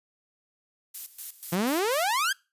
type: noise with tremolo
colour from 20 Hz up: violet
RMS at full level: -35 dBFS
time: 0.94-2.16 s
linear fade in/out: 10 ms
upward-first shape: square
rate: 4.1 Hz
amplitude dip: 80%
type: exponential sweep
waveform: sawtooth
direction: up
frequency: 164.81 to 1666 Hz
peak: -20 dBFS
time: 1.52-2.33 s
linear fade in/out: 10 ms
effects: noise-tail reverb RT60 0.3 s tail -25 dB re dry + resampled to 32000 Hz